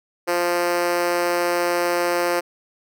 5% pulse tone with high-pass filter, 174.61 Hz, F3, in tune, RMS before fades -21 dBFS, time 0.27-2.41 s, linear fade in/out 20 ms, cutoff 420 Hz, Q 9.4, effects none

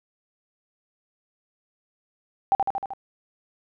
sine tone with echo, 784 Hz, G5, in tune, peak -15 dBFS, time 2.52-2.55 s, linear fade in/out 0 ms, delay 77 ms, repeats 5, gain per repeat -3 dB, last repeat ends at 2.935 s, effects none

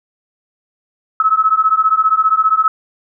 sine beating tone pair, 1286 / 1301 Hz, E6 / E6, -43 / -23 cents, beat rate 15 Hz, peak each -13 dBFS, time 1.2-2.68 s, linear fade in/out 2 ms, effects none

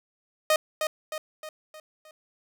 sawtooth tone with echo, 620 Hz, D#5, 6 cents flat, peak -15 dBFS, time 0.5-0.56 s, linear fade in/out 2 ms, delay 310 ms, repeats 5, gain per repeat -6 dB, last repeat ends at 2.11 s, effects none

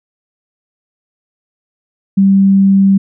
sine tone, 195.1 Hz, G3, 8 cents flat, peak -5 dBFS, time 2.17-2.98 s, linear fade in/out 10 ms, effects none

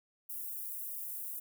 white high-pass noise, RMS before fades -41 dBFS, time 0.29-1.4 s, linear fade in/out 10 ms, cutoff 11000 Hz, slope 24 dB/octave, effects none

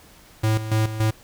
square tone with tremolo, 109.4 Hz, A2, 9 cents flat, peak -18 dBFS, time 0.43-1.11 s, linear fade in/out 10 ms, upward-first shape square, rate 3.5 Hz, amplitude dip 70%, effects pink hiss -50 dBFS RMS until 1.23 s

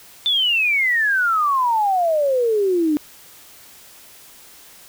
sine exponential sweep, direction down, 3561 to 291.5 Hz, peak -15 dBFS, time 0.26-2.97 s, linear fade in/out 0 ms, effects white hiss -45 dBFS RMS until 4.88 s

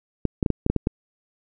clicks, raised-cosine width 3 ms, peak -7 dBFS, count 8, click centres 0.253 / 0.428 / 0.462 / 0.503 / 0.664 / 0.7 / 0.763 / 0.871 s, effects none

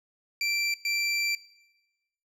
25% pulse tone bursts at uneven times, 2349 Hz, D7, in tune, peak -22 dBFS, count 2, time 0.41-0.74 / 0.85-1.35 s, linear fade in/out 2 ms, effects noise-tail reverb RT60 1.0 s tail -18 dB re dry + low-pass 11000 Hz 12 dB/octave

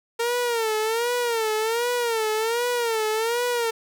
sawtooth tone with vibrato, 459.1 Hz, A#4, 26 cents flat, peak -18 dBFS, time 0.19-3.71 s, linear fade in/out 10 ms, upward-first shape sine, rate 1.3 Hz, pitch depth 110 cents each way, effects none

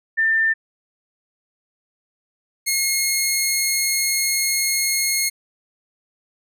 sine / 10% pulse tone pair in turn, 1792 / 2156 Hz, A6 / C#7, +31 / -49 cents, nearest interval minor third, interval 320 cents, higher second, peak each -15 / -9 dBFS, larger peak second, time 0.17-0.54 / 2.66-5.3 s, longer second, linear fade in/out 20 ms, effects none

